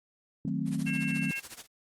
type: chord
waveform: sine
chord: D# diminished seventh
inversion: none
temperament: equal with one note detuned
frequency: 155.56 / 185 / 220 / 262.8 Hz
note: D#3 / F#3 / A3 / C4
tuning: 0 / 0 / 0 / +8 cents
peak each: -34 dBFS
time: 0.45-1.31 s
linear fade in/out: 2 ms
type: noise with tremolo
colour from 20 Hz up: white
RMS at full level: -41 dBFS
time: 0.65-1.67 s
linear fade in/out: 50 ms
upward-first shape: sine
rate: 14 Hz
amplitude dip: 85%
type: harmonic tone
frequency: 540 Hz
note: C#5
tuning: 45 cents flat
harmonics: 3 / 4 / 5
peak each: -41 / -41 / -33 dBFS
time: 0.86-1.4 s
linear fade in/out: 10 ms
effects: low-pass 12000 Hz 12 dB/octave + Opus 32 kbps